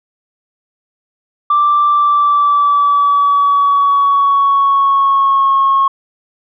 sine tone with pitch glide, 1174.7 to 1089.7 Hz, D6 to C#6, 0 to -30 cents, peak -7 dBFS, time 1.5-5.88 s, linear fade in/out 5 ms, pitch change -130 cents, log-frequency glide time 1.87-5.54 s, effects tanh soft clip ceiling -4 dBFS

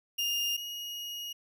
35% pulse tone pair in turn, 2824 / 2878 Hz, F7 / F#7, +19 / -49 cents, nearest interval unison, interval 32 cents, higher second, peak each -27 / -35 dBFS, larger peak first, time 0.18-0.57 / 0.57-1.33 s, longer second, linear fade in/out 10 ms, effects none

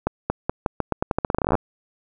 accelerating click train, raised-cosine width 1 ms, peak -6 dBFS, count 22, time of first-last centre 0.07-1.553 s, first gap 230 ms, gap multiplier 0.85, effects none

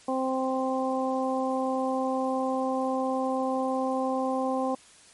harmonic tone, 261.6 Hz, C4, in tune, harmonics 1 / 2 / 3 / 4, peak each -29 / -29 / -31 / -34 dBFS, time 0.08-4.75 s, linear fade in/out 5 ms, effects white hiss -54 dBFS RMS until 5.13 s + MP3 48 kbps

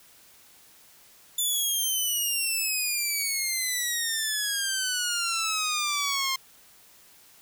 10% pulse exponential sweep, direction down, 3520 to 1055 Hz, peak -17 dBFS, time 1.38-6.36 s, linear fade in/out 5 ms, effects white hiss -55 dBFS RMS until 7.41 s

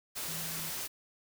sine tone in noise, 162.9 Hz, E3, 20 cents flat, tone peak -45 dBFS, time 0.27-0.71 s, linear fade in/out 20 ms, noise white, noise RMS -38 dBFS, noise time 0.15-0.88 s, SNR -10 dB, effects none

